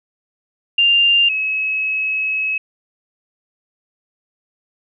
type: tone pair in turn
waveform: sine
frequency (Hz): 2794 / 2570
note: F7 / E7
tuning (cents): 0 / -45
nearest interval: minor second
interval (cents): 145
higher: first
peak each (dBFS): -10 / -17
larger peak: first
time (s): 0.78-1.29 / 1.29-2.58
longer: second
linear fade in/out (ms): 5
effects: none